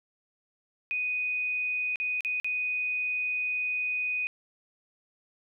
sine tone with dropouts, 2489 Hz, D#7, in tune, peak -27 dBFS, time 0.91-4.27 s, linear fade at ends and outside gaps 0 ms, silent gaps 1.958-2 / 2.207-2.248 / 2.4-2.445 s, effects none

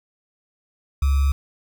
sine tone with sample-and-hold, 69.3 Hz, C#2, in tune, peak -15 dBFS, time 1.02-1.32 s, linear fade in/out 5 ms, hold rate 1225 Hz, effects none

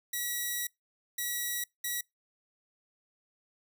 5% pulse tone bursts at uneven times, 1931 Hz, B6, 39 cents flat, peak -21 dBFS, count 3, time 0.13-0.67 / 1.18-1.64 / 1.84-2.01 s, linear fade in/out 5 ms, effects noise-tail reverb RT60 0.2 s tail -26 dB re dry

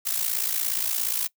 blue noise with amplitude modulation, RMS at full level -23 dBFS, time 0.05-1.28 s, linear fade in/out 20 ms, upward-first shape sine, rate 57.1 Hz, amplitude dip 75%, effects noise-tail reverb RT60 0.1 s tail -22 dB re dry

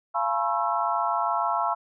sine tone cluster, 688 / 852 / 974 / 1081 / 1327 Hz, F5 / G#5 / B5 / C#6 / E6, -26 / +44 / -24 / -44 / +11 cents, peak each -29 dBFS, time 0.14-1.75 s, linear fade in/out 20 ms, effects none

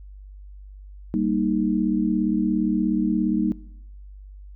sine chord, Eb major, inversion first, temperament equal, 196 / 233.1 / 311.1 Hz, G3 / Bb3 / Eb4, 0 / 0 / 0 cents, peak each -24 dBFS, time 1.14-3.52 s, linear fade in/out 0 ms, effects noise-tail reverb RT60 0.9 s tail -22 dB re dry + added 49 Hz sine -39 dBFS peak until 4.55 s

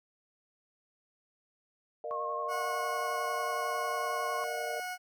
sine chord, Bb suspended fourth, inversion none, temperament equal with one note detuned, 466.2 / 607.3 / 698.5 Hz, Bb4 / Eb5 / F5, 0 / -42 / 0 cents, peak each -40 / -38 / -42 dBFS, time 2.04-4.8 s, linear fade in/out 2 ms
sine tone with vibrato, 1084 Hz, C#6, 39 cents flat, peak -34 dBFS, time 2.11-4.44 s, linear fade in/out 0 ms, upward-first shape sine, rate 11 Hz, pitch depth 31 cents each way
20% pulse tone, 730 Hz, F#5, 24 cents flat, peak -31 dBFS, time 2.48-4.98 s, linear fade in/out 50 ms
effects none

